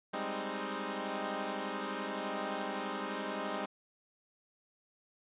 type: chord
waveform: 10% pulse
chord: Ab major seventh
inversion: third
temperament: equal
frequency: 196 / 207.7 / 261.6 / 311.1 Hz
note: G3 / Ab3 / C4 / Eb4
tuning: 0 / 0 / 0 / 0 cents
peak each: -33 dBFS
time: 0.13-3.66 s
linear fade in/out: 10 ms
effects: resampled to 8000 Hz